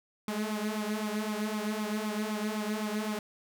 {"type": "tone with flanger", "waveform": "sawtooth", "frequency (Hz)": 212.9, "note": "G#3", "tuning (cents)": 43, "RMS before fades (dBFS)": -33, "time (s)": [0.28, 3.19], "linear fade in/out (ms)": 2, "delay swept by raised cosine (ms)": [0.84, 4.24], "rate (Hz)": 3.9, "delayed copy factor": 0.7, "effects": []}